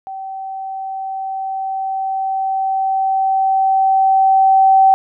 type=tone with level ramp; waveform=sine; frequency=770 Hz; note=G5; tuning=31 cents flat; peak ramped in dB=-25 to -6 dBFS; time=0.07-4.94 s; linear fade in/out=0 ms; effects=none